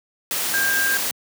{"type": "tone in noise", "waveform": "sine", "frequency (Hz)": 1600, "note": "G6", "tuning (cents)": 35, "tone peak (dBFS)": -19, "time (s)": [0.54, 0.97], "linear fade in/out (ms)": 0, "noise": "white", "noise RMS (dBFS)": -24, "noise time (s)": [0.31, 1.11], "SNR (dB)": 2, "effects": ["high-pass 150 Hz 12 dB/octave"]}